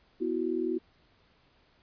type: chord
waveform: sine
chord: B suspended fourth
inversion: none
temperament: equal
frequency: 246.9 / 329.6 / 370 Hz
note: B3 / E4 / F#4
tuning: 0 / 0 / 0 cents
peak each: -35 / -31 / -31 dBFS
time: 0.2-0.79 s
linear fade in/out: 20 ms
effects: pink hiss -65 dBFS RMS until 1.82 s + resampled to 11025 Hz